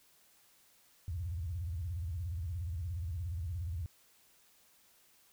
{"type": "tone with vibrato", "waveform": "sine", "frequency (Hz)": 84.8, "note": "E2", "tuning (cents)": 50, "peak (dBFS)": -35, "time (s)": [1.08, 3.86], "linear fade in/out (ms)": 0, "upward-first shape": "square", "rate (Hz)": 17, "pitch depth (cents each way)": 200, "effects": ["white hiss -66 dBFS RMS until 5.32 s"]}